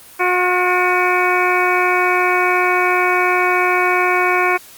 harmonic tone with a mistuned harmonic, 361.4 Hz, F#4, 41 cents flat, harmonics 1 / 2 / 3 / 4 / 5 / 6 / 7, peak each -19 / -20 / -19 / -21 / -25 / -19 / -25 dBFS, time 0.19-4.58 s, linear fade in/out 20 ms, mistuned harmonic 6, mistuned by +65 cents, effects white hiss -41 dBFS RMS until 4.77 s + Opus 32 kbps

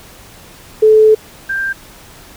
sine tone pair in turn, 433.6 / 1583.1 Hz, A4 / G6, -25 / +17 cents, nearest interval octave + minor seventh, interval 2242 cents, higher second, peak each -4 / -15 dBFS, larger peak first, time 0.82-1.15 / 1.49-1.73 s, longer first, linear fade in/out 10 ms, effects pink hiss -39 dBFS RMS until 2.36 s

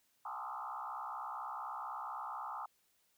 sine tone with frequency modulation, 1046.5 Hz, C6, in tune, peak -40 dBFS, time 0.25-2.66 s, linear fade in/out 5 ms, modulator 64.2 Hz, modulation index 4.2, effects white hiss -75 dBFS RMS until 3.17 s

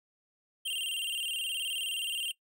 square tone with vibrato, 2960 Hz, F#7, in tune, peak -32 dBFS, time 0.65-2.32 s, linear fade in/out 10 ms, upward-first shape square, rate 19 Hz, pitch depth 100 cents each way, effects noise-tail reverb RT60 0.1 s tail -20 dB re dry

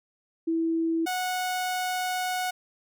sine / sawtooth tone pair in turn, 328.1 / 734.7 Hz, E4 / F#5, -8 / -12 cents, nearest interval octave + major second, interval 1396 cents, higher second, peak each -23 dBFS, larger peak neither, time 0.47-1.06 / 1.06-2.51 s, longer second, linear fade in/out 10 ms, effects none

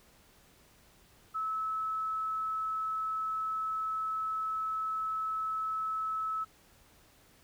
sine tone, 1300 Hz, E6, 24 cents flat, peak -31 dBFS, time 1.34-6.45 s, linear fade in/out 20 ms, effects pink hiss -62 dBFS RMS until 7.43 s

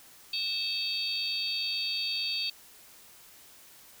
sine tone cluster, 2625 / 3263 / 3698 / 4549 Hz, E7 / G#7 / A#7 / C#8, -8 / -31 / -15 / +44 cents, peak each -36 / -39 / -37 / -31 dBFS, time 0.33-2.5 s, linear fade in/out 5 ms, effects white hiss -54 dBFS RMS until 4 s

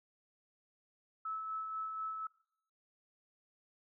sine tone with tremolo, 1303 Hz, E6, 20 cents flat, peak -36 dBFS, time 1.25-2.27 s, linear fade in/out 5 ms, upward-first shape sine, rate 4.1 Hz, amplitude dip 35%, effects noise-tail reverb RT60 0.7 s tail -22 dB re dry

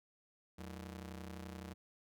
sawtooth ring-modulated tone, 133.1 Hz, C3, 30 cents sharp, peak -39 dBFS, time 0.58-1.74 s, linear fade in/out 10 ms, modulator 50.7 Hz, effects none

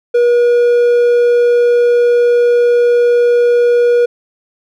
triangle tone, 480.6 Hz, B4, 47 cents flat, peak -5 dBFS, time 0.14-4.06 s, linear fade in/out 10 ms, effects none

